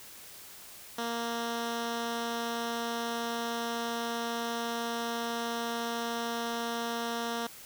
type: tone with low-pass filter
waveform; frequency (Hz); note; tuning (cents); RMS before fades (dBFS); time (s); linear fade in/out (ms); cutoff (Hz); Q
10% pulse; 233.1; A#3; 0; -34; 0.98-7.47; 5; 5400; 1.4
effects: white hiss -49 dBFS RMS until 7.65 s